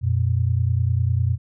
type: tone pair together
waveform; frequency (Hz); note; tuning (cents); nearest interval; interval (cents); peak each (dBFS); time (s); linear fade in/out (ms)
sine; 90.02 / 120; F#2 / B2; -47 / -49; perfect fourth; 498; -20; 0.01-1.38; 50
effects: none